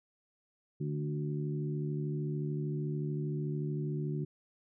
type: harmonic tone with a mistuned harmonic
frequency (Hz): 73.42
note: D2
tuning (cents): 0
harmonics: 2 / 3 / 4 / 5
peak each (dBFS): -33 / -43 / -43 / -41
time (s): 0.8-4.25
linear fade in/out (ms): 10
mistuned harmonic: 2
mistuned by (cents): +21
effects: none